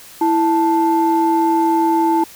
sine tone pair together, 329.9 / 880 Hz, E4 / A5, +1 / 0 cents, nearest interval octave + perfect fourth, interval 1699 cents, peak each -14 dBFS, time 0.21-2.24 s, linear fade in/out 5 ms, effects tanh soft clip ceiling -6 dBFS + white hiss -40 dBFS RMS until 2.35 s

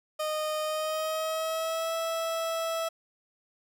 30% pulse tone with pitch glide, 616 to 656.4 Hz, D#5 to E5, -17 to -8 cents, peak -26 dBFS, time 0.19-2.89 s, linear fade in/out 10 ms, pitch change +109 cents, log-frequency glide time 0.62-1.94 s, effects none

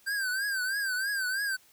square tone with vibrato, 1568 Hz, G6, in tune, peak -29 dBFS, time 0.06-1.57 s, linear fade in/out 20 ms, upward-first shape triangle, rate 3.1 Hz, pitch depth 120 cents each way, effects white hiss -61 dBFS RMS until 1.72 s

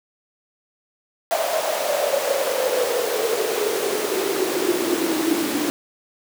pink noise with high-pass filter sweep, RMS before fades -22 dBFS, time 1.31-5.7 s, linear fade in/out 0 ms, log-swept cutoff 660 to 290 Hz, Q 9.2, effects none

